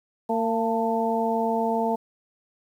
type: harmonic tone with a mistuned harmonic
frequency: 227.9 Hz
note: A#3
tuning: 39 cents flat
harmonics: 1 / 2 / 3 / 4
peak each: -27 / -27 / -27 / -27 dBFS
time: 0.29-1.96 s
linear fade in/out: 10 ms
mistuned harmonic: 4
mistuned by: -43 cents
effects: 9-bit